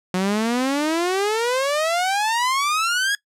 sawtooth exponential sweep, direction up, 180.2 to 1678 Hz, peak -15 dBFS, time 0.14-3.15 s, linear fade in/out 2 ms, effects noise-tail reverb RT60 0.1 s tail -20 dB re dry + low-pass 10000 Hz 12 dB/octave

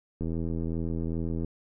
click train, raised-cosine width 3 ms, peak -20 dBFS, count 103, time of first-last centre 0.21-1.446 s, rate 82.5 Hz, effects none

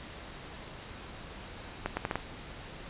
accelerating click train, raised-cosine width 0.5 ms, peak -15 dBFS, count 5, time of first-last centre 1.86-2.156 s, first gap 110 ms, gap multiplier 0.74, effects pink hiss -45 dBFS RMS until 2.89 s + resampled to 8000 Hz

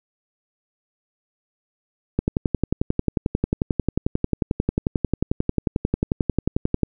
click train, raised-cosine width 3 ms, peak -6 dBFS, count 53, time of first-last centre 2.19-6.833 s, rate 11.2 Hz, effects none

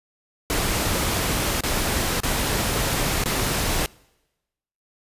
pink noise with dropouts, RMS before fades -23 dBFS, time 0.5-3.86 s, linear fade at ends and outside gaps 0 ms, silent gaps 1.607-1.636 / 2.203-2.234 / 3.238-3.258 s, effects noise-tail reverb RT60 1.0 s tail -25 dB re dry + resampled to 32000 Hz

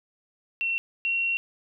sine tone pair in turn, 2716 / 2735 Hz, F7 / F7, -49 / -37 cents, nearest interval unison, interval 12 cents, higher second, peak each -24 / -23 dBFS, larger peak second, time 0.61-0.78 / 1.05-1.37 s, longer second, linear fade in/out 0 ms, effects none

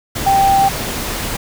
sine tone in noise, 784 Hz, G5, in tune, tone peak -9 dBFS, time 0.26-0.69 s, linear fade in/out 10 ms, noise pink, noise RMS -22 dBFS, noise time 0.15-1.37 s, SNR +10 dB, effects none

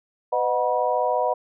sine tone cluster, 503 / 617 / 737 / 969 Hz, B4 / D#5 / F#5 / B5, +32 / -15 / -7 / -33 cents, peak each -25 dBFS, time 0.32-1.34 s, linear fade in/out 10 ms, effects none

